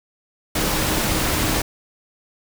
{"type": "tone in noise", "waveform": "sine", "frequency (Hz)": 311.1, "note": "D#4", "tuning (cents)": 0, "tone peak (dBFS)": -30, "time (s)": [0.55, 1.62], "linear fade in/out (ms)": 5, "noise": "pink", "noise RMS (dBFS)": -21, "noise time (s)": [0.55, 1.62], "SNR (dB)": -12, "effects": []}